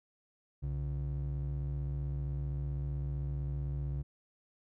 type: ring-modulated tone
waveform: triangle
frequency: 101.7 Hz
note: G#2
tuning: 36 cents flat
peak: -28 dBFS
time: 0.62-4.03 s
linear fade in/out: 20 ms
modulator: 37.8 Hz
effects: none